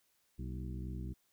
harmonic tone with a mistuned harmonic, 63.3 Hz, B1, 43 cents sharp, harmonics 1 / 2 / 3 / 4 / 5 / 6, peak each -41 / -44 / -47 / -52 / -51 / -57 dBFS, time 0.38-1.14 s, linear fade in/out 20 ms, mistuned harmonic 4, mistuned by -99 cents, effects white hiss -75 dBFS RMS until 1.32 s

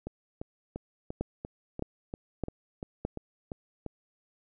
two click trains, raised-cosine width 2 ms, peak -17 / -23 dBFS, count 4 / 12, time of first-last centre 1.21-3.05 / 0.07-3.863 s, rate 1.63 / 2.9 Hz, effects none

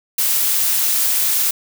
blue noise, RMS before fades -17 dBFS, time 0.18-1.51 s, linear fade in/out 5 ms, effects none

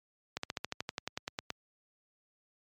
slowing click train, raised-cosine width 0.2 ms, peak -17 dBFS, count 14, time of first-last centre 0.37-1.504 s, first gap 64 ms, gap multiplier 1.05, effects high-pass 80 Hz 12 dB/octave + MP3 96 kbps

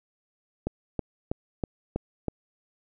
click train, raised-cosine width 2 ms, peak -14 dBFS, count 6, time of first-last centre 0.67-2.283 s, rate 3.1 Hz, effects none

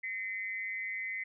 sine tone with amplitude modulation, 2051 Hz, C7, 35 cents flat, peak -31 dBFS, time 0.03-1.24 s, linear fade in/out 10 ms, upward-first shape sine, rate 201 Hz, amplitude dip 80%, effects none

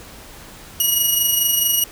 5% pulse tone with amplitude modulation, 2900 Hz, F#7, 35 cents flat, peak -5 dBFS, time 0.8-1.84 s, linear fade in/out 2 ms, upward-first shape sine, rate 24.6 Hz, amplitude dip 45%, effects pink hiss -40 dBFS RMS until 1.91 s

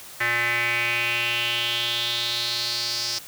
square tone with band-pass filter sweep, 118.4 Hz, A#2, 27 cents sharp, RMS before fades -25 dBFS, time 0.2-3.19 s, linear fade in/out 10 ms, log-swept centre 1900 to 5200 Hz, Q 5, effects white hiss -42 dBFS RMS until 3.27 s + high-pass 60 Hz 12 dB/octave

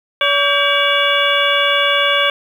harmonic tone with a mistuned harmonic, 570 Hz, C#5, 48 cents sharp, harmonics 1 / 2 / 3 / 4 / 5 / 6, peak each -19 / -19 / -19 / -19 / -19 / -19 dBFS, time 0.21-2.3 s, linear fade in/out 2 ms, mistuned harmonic 3, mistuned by -130 cents, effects 7-bit

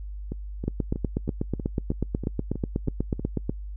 two click trains, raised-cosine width 3 ms, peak -18 / -12 dBFS, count 10 / 24, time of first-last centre 0.32-3.195 / 0.68-3.495 s, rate 3.13 / 8.17 Hz, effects noise-tail reverb RT60 0.1 s tail -26 dB re dry + added 50 Hz sine -33 dBFS peak until 3.76 s

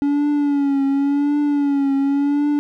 triangle tone with vibrato, 283.4 Hz, C#4, 38 cents sharp, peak -13 dBFS, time 0.02-2.59 s, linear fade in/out 0 ms, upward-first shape triangle, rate 0.91 Hz, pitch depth 64 cents each way, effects none

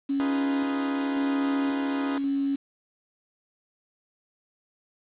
sine tone with tremolo, 277.2 Hz, C#4, in tune, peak -23 dBFS, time 0.09-2.56 s, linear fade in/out 10 ms, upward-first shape square, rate 0.93 Hz, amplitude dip 25%
15% pulse chord, F half-diminished seventh, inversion third, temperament equal, 311.1 / 349.2 / 415.3 / 493.9 Hz, Eb4 / F4 / Ab4 / Cb5, 0 / 0 / 0 / 0 cents, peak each -31 dBFS, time 0.2-2.18 s, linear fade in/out 0 ms
effects resampled to 8000 Hz + 8-bit

